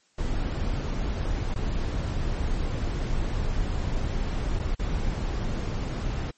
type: noise with dropouts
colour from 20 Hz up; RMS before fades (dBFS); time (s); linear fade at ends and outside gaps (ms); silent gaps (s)
brown; -27; 0.18-6.31; 5; 1.542-1.558 / 4.59-4.596 / 4.749-4.793
effects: white hiss -65 dBFS RMS until 6.37 s + MP3 32 kbps